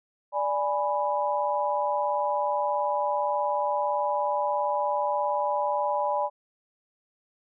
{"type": "chord", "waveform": "sine", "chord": "G# diminished", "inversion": "second", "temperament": "equal", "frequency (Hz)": [587.3, 830.6, 987.8], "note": ["D5", "G#5", "B5"], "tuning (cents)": [0, 0, 0], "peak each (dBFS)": -28, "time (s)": [0.32, 6.3], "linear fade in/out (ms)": 50, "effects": []}